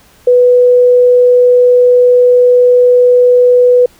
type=tone; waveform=sine; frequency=493.9 Hz; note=B4; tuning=in tune; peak=-3 dBFS; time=0.27-3.86 s; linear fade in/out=5 ms; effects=pink hiss -45 dBFS RMS until 3.99 s